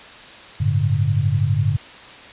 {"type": "chord", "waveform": "sine", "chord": "G suspended second", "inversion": "none", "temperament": "equal with one note detuned", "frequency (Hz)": [98, 110, 143.06], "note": ["G2", "A2", "D3"], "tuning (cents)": [0, 0, -45], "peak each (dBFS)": -20, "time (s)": [0.6, 1.77], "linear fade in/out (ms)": 10, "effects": ["white hiss -40 dBFS RMS until 2.32 s", "resampled to 8000 Hz"]}